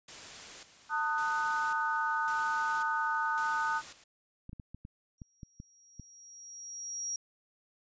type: noise with tremolo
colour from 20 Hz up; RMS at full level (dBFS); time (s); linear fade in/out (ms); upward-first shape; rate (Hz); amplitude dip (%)
white; -46; 0.08-4.04; 5; square; 0.91; 70
type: chord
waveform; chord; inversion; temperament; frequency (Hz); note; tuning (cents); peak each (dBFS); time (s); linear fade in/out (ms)
sine; D# diminished; second; just; 896 / 1244.5 / 1493.4; A5 / D#6 / F#6; +31 / 0 / +16; -33; 0.89-3.82; 50
type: clicks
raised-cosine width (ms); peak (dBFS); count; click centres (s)
5; -32; 9; 4.494 / 4.531 / 4.598 / 4.746 / 4.851 / 5.218 / 5.432 / 5.601 / 5.997
type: tone with exponential growth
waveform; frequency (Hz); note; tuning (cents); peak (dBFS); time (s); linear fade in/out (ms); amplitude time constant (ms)
sine; 5670; F8; +25; -32; 5.18-7.16; 2; 430
effects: resampled to 16000 Hz